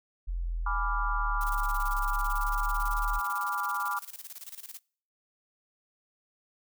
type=linear two-way sweep; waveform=sine; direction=down then up; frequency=43.65 to 34.12 to 38.25 Hz; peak=-29 dBFS; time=0.27-3.2 s; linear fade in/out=20 ms; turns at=1.91 s
type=chord; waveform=sine; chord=G# diminished seventh; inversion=none; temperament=equal; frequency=830.6 / 987.8 / 1174.7 / 1396.9 Hz; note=G#5 / B5 / D6 / F6; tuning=0 / 0 / 0 / 0 cents; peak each=-38 / -35 / -32 / -34 dBFS; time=0.66-3.99 s; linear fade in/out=5 ms
type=noise with tremolo; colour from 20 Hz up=blue; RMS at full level=-42 dBFS; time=1.41-4.79 s; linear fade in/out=0 ms; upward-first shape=square; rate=18 Hz; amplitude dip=80%
effects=noise-tail reverb RT60 0.5 s tail -25 dB re dry